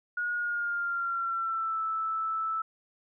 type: tone with pitch glide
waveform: sine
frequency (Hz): 1443 to 1315.6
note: F#6 to E6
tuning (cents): -44 to -4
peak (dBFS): -28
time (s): 0.17-2.62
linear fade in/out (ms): 5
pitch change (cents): -160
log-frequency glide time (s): 0.33-1.81
effects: none